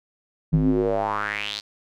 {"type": "tone with band-pass filter sweep", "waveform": "square", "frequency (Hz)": 51.91, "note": "G#1", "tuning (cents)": 0, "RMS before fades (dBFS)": -23, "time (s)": [0.52, 1.61], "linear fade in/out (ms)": 20, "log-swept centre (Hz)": [160, 4600], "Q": 4.9, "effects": []}